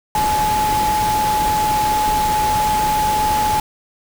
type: tone in noise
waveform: sine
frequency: 851 Hz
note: G#5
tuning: 42 cents sharp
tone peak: -15 dBFS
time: 0.15-3.6 s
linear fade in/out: 2 ms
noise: pink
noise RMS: -24 dBFS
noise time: 0.15-3.6 s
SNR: +6 dB
effects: none